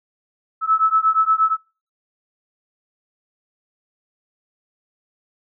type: beating tone pair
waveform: sine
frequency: 1300 / 1308.5 Hz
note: E6 / E6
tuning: -24 / -13 cents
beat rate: 8.5 Hz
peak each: -17 dBFS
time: 0.61-1.57 s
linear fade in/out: 50 ms
effects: noise-tail reverb RT60 0.4 s tail -25 dB re dry